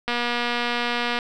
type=click train; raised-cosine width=0.3 ms; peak=-9 dBFS; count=267; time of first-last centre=0.08-1.188 s; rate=240 Hz; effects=none